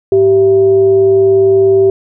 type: tone with frequency modulation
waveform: sine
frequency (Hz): 387.6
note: G4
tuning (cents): -20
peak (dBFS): -5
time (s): 0.12-1.9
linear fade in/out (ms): 2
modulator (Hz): 283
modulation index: 0.28
effects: none